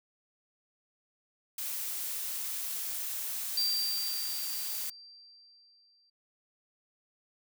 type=noise; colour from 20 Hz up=blue; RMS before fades=-36 dBFS; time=1.58-4.9 s; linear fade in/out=5 ms
type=tone with exponential decay; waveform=sine; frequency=4699 Hz; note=D8; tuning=in tune; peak=-26 dBFS; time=3.57-6.1 s; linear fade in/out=5 ms; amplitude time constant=550 ms
effects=none